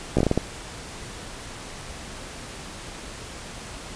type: slowing click train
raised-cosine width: 2 ms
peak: -6 dBFS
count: 7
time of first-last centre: 0.17-0.376 s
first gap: 15 ms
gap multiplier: 1.33
effects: pink hiss -38 dBFS RMS until 3.95 s + resampled to 22050 Hz